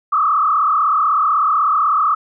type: tone with frequency modulation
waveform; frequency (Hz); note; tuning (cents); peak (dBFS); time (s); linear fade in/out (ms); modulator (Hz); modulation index
sine; 1219; D#6; -36; -12; 0.12-2.15; 10; 36.1; 2.3
effects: none